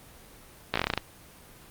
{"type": "slowing click train", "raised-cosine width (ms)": 0.3, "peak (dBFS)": -8, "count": 10, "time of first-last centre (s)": [0.74, 0.976], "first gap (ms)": 16, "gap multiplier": 1.12, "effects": ["pink hiss -51 dBFS RMS until 1.7 s", "Opus 24 kbps"]}